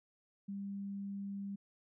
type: tone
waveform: sine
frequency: 198.8 Hz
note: G3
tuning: 25 cents sharp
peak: -39 dBFS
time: 0.48-1.56 s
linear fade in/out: 10 ms
effects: none